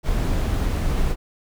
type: noise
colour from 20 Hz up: brown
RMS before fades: -21 dBFS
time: 0.03-1.16 s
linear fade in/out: 50 ms
effects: none